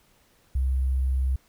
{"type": "tone with sample-and-hold", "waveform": "sine", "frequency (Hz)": 65.41, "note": "C2", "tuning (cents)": 0, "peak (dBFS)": -21, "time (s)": [0.55, 1.36], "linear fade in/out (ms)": 5, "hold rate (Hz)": 11025, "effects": ["pink hiss -62 dBFS RMS until 1.48 s"]}